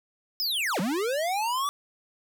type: linear two-way sweep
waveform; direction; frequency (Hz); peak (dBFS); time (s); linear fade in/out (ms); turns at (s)
square; down then up; 5274 to 164.7 to 1171; -26; 0.4-1.69; 0; 0.8
effects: none